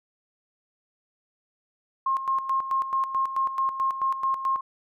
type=tone with tremolo; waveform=sine; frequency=1069 Hz; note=C6; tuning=37 cents sharp; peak=-21 dBFS; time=2.06-4.61 s; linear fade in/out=5 ms; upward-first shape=square; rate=4.6 Hz; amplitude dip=65%; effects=none